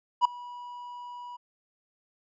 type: tone with ADSR envelope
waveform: triangle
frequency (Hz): 975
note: B5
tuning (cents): -23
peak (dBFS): -13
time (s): 0.21-1.37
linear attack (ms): 40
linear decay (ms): 5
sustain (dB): -24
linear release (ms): 14
effects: resampled to 16000 Hz